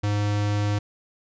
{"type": "tone", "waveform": "square", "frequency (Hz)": 103.4, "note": "G#2", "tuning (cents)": -7, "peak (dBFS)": -22, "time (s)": [0.03, 0.79], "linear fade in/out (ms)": 10, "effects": ["resampled to 16000 Hz"]}